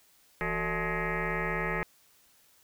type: tone with frequency modulation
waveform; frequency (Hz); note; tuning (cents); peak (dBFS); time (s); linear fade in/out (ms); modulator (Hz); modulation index
sine; 858; A5; -44; -28; 0.41-1.83; 0; 205; 6.5
effects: white hiss -63 dBFS RMS until 2.63 s